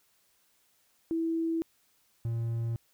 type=tone pair in turn; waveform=sine / triangle; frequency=328.2 / 115.6 Hz; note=E4 / A#2; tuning=-8 / -14 cents; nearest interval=octave + tritone; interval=1806 cents; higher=first; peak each=-27 dBFS; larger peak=neither; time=1.11-1.62 / 2.25-2.76 s; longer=neither; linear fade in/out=0 ms; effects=white hiss -69 dBFS RMS until 2.93 s